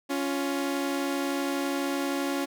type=tone pair together; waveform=sawtooth; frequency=278.5 / 350.9 Hz; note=C#4 / F4; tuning=+8 / +8 cents; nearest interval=major third; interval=400 cents; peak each=-24 / -29 dBFS; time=0.09-2.46 s; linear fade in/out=20 ms; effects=none